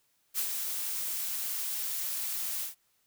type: noise with ADSR envelope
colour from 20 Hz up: blue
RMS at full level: -29 dBFS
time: 0.34-2.75 s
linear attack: 48 ms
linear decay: 65 ms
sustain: -5 dB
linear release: 130 ms
effects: white hiss -72 dBFS RMS until 3.06 s